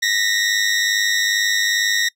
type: tone pair together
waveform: 20% pulse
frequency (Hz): 1852.7 / 1955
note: A#6 / B6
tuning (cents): -11 / -18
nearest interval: minor second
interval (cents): 93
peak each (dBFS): -13 / -15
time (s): 0.02-2.09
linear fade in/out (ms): 10
effects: noise-tail reverb RT60 0.1 s tail -23 dB re dry + low-pass 12000 Hz 12 dB/octave